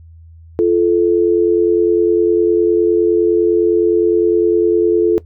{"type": "tone pair together", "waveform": "sine", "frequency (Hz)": [345.5, 435.3], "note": ["F4", "A4"], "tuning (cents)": [-19, -19], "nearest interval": "major third", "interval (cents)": 400, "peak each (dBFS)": -12, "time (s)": [0.59, 5.18], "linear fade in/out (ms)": 0, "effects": ["noise-tail reverb RT60 0.1 s tail -18 dB re dry", "added 82 Hz sine -37 dBFS peak until 5.25 s"]}